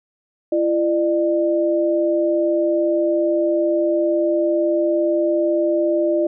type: tone pair together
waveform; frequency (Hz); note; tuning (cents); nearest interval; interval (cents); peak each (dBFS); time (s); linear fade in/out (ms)
sine; 338.7 / 601; E4 / D5; +47 / +40; minor seventh; 993; -18; 0.52-6.27; 5
effects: none